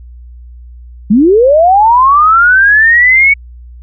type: linear sweep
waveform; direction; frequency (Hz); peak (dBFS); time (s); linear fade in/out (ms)
sine; up; 190 to 2246; -3; 1.1-3.34; 10
effects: added 60 Hz sine -29 dBFS peak until 3.82 s